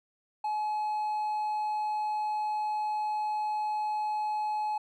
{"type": "tone with hard clipping", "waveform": "triangle", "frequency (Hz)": 850, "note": "G#5", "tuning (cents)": 40, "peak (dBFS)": -29, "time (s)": [0.44, 4.78], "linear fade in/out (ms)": 5, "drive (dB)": 5, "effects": []}